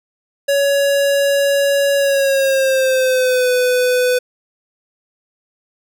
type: tone with pitch glide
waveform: square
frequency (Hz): 561 to 499.8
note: C#5 to B4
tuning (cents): +21 to +21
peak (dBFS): -13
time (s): 0.48-4.19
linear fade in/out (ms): 10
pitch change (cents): -200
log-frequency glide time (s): 1.96-3.5
effects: none